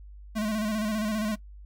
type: tone with vibrato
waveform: square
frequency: 214.7 Hz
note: A3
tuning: 42 cents flat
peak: -27 dBFS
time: 0.35-1.36 s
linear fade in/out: 20 ms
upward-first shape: square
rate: 15 Hz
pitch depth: 45 cents each way
effects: noise-tail reverb RT60 0.1 s tail -20 dB re dry + added 50 Hz sine -43 dBFS peak until 1.65 s